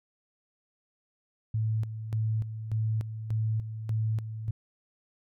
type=tone with tremolo; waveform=sine; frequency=110 Hz; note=A2; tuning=in tune; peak=-25 dBFS; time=1.54-4.51 s; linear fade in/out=5 ms; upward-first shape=square; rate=1.7 Hz; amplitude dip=65%; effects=none